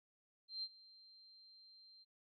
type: tone with ADSR envelope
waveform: sine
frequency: 4150 Hz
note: C8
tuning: 15 cents flat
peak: -39 dBFS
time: 0.48-2.05 s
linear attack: 150 ms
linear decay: 50 ms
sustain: -21 dB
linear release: 28 ms
effects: none